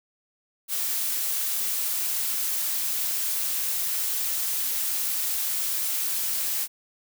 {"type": "noise", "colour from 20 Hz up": "blue", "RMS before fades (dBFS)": -27, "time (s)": [0.68, 6.68], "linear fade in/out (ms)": 50, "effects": []}